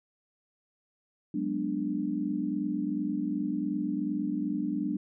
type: chord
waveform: sine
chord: G# half-diminished seventh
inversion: third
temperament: equal with one note detuned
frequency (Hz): 185 / 207.7 / 246.9 / 295.9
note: F#3 / G#3 / B3 / D4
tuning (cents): 0 / 0 / 0 / +13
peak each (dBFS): -36 / -34 / -35 / -31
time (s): 1.34-4.97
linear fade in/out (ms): 5
effects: none